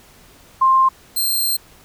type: tone pair in turn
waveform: sine / 5% pulse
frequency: 1055 / 4167 Hz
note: C6 / C8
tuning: +14 / -8 cents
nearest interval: 2 octaves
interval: 2378 cents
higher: second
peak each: -10 dBFS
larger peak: neither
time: 0.61-0.89 / 1.16-1.57 s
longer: second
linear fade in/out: 10 ms
effects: pink hiss -48 dBFS RMS until 1.84 s